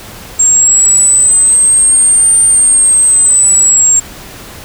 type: linear two-way sweep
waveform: sine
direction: up then down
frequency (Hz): 7459 to 8870 to 7459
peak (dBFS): -4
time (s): 0.39-4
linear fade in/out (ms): 10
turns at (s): 2.39
effects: pink hiss -30 dBFS RMS until 4.64 s